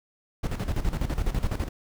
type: noise with tremolo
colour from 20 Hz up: brown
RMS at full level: -25 dBFS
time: 0.43-1.69 s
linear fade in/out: 10 ms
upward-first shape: square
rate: 12 Hz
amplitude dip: 70%
effects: none